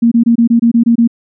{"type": "tone bursts", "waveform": "sine", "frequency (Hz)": 233.1, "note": "A#3", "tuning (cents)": 0, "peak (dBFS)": -5, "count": 9, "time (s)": [0.02, 1.076], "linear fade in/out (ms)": 10, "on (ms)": 96, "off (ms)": 24, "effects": []}